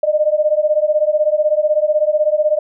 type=beating tone pair; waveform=sine; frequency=600 / 616 Hz; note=D5 / D#5; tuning=+37 / -17 cents; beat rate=16 Hz; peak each=-15 dBFS; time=0.03-2.59 s; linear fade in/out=5 ms; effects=none